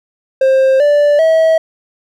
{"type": "tone with pitch steps", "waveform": "triangle", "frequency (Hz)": [530, 584.7, 645], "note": ["C5", "D5", "E5"], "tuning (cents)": [22, -8, -38], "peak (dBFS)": -5, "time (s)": [0.41, 1.58], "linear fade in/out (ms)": 5, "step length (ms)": 390, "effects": []}